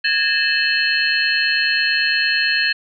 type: tone cluster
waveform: sine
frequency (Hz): 1658 / 1807 / 2616 / 3029 / 4236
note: G#6 / A6 / E7 / F#7 / C8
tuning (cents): -3 / +46 / -14 / +40 / +21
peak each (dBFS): -20 / -22 / -21 / -26 / -21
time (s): 0.04-2.73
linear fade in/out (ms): 10
effects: none